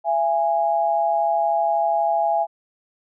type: tone pair together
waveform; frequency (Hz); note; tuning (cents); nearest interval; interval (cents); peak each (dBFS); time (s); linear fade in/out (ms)
sine; 673 / 825.6; E5 / G#5; +36 / -10; major third; 354; -20; 0.04-2.47; 50
effects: none